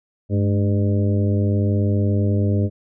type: harmonic tone with a mistuned harmonic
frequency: 100.8 Hz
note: G2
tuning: 49 cents sharp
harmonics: 1 / 2 / 3 / 4 / 5 / 6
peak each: -17 / -23 / -27 / -29 / -31 / -33 dBFS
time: 0.29-2.7 s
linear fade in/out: 50 ms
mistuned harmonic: 2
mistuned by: +76 cents
effects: none